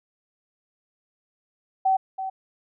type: tone with echo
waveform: sine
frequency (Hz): 764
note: G5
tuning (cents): -45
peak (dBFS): -17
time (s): 1.85-1.97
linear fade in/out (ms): 10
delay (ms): 330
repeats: 1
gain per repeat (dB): -10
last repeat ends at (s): 2.3
effects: none